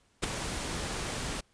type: noise with ADSR envelope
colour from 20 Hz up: pink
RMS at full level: -26 dBFS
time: 0.22-1.41 s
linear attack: 20 ms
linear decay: 7 ms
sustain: -9 dB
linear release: 11 ms
effects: pink hiss -68 dBFS RMS until 1.53 s + resampled to 22050 Hz